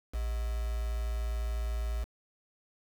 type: tone with quantisation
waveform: sine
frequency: 57 Hz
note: A#1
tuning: 38 cents flat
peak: -30 dBFS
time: 0.13-2.05 s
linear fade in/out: 20 ms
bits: 7
effects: none